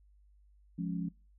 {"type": "chord", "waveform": "sine", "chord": "Db major", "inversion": "first", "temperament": "equal", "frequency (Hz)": [174.61, 207.7, 277.2], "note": ["F3", "Ab3", "Db4"], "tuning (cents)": [0, 0, 0], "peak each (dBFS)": [-34, -40, -40], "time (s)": [0.78, 1.09], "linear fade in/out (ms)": 10, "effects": ["noise-tail reverb RT60 0.3 s tail -23 dB re dry", "added 50 Hz sine -60 dBFS peak until 1.38 s"]}